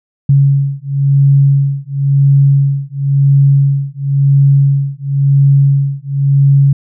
sine beating tone pair, 138.59 / 139.55 Hz, C#3 / C#3, 0 / +12 cents, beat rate 0.96 Hz, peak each -10 / -10 dBFS, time 0.29-6.73 s, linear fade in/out 5 ms, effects none

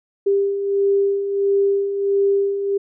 sine beating tone pair, 396.3 / 397.8 Hz, G4 / G4, +19 / +25 cents, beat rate 1.5 Hz, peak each -24 / -16 dBFS, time 0.26-2.78 s, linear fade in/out 10 ms, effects none

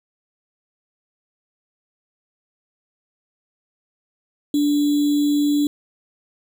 sine tone with sample-and-hold, 291.8 Hz, D4, 11 cents flat, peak -15 dBFS, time 4.54-5.67 s, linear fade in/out 2 ms, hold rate 3675 Hz, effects none

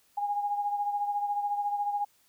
sine beating tone pair, 818 / 832 Hz, G#5 / G#5, -26 / +3 cents, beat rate 14 Hz, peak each -28 / -36 dBFS, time 0.17-2.05 s, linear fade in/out 10 ms, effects white hiss -66 dBFS RMS until 2.28 s

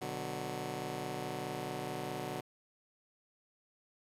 10% pulse chord, B minor, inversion none, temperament just, 123.47 / 148.16 / 185.21 Hz, B2 / D3 / F#3, 0 / +16 / +2 cents, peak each -35 / -34 / -36 dBFS, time 0.01-2.41 s, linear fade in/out 10 ms, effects resampled to 32000 Hz + 10-bit

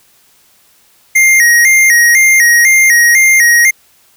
square tone with vibrato, 1995 Hz, B6, 17 cents sharp, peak -5 dBFS, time 1.15-3.71 s, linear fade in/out 10 ms, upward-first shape square, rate 2 Hz, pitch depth 96 cents each way, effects white hiss -49 dBFS RMS until 4.16 s

